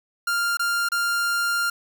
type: tone with dropouts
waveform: 45% pulse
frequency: 1396.9 Hz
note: F6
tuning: in tune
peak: -21 dBFS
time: 0.27-1.7 s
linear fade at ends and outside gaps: 5 ms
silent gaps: 0.571-0.594 / 0.888-0.918 s
effects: none